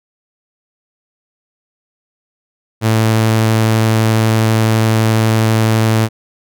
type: tone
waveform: sawtooth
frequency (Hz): 111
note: A2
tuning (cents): +16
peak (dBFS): -6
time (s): 2.81-6.09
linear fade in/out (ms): 50
effects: none